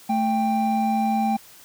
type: tone pair together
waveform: triangle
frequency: 220.4 / 790 Hz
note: A3 / G5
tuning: +3 / +13 cents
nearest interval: octave + minor seventh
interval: 2210 cents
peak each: -20 dBFS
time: 0.09-1.37 s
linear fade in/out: 10 ms
effects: white hiss -48 dBFS RMS until 1.64 s